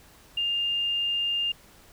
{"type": "tone", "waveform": "sine", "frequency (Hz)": 2808, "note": "F7", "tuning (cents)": 9, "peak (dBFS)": -24, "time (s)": [0.37, 1.52], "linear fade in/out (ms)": 5, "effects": ["pink hiss -54 dBFS RMS until 1.92 s"]}